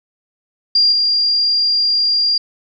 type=tone with level steps; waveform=sine; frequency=4787 Hz; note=D8; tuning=32 cents sharp; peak=-9 / -12 dBFS; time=0.75-2.38 s; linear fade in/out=5 ms; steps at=0.92 s; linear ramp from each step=2 ms; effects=none